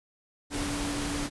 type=tone in noise; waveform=sine; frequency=288.2 Hz; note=D4; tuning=33 cents flat; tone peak=-33 dBFS; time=0.5-1.3 s; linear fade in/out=50 ms; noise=pink; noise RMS=-33 dBFS; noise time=0.5-1.3 s; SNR=-3 dB; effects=resampled to 24000 Hz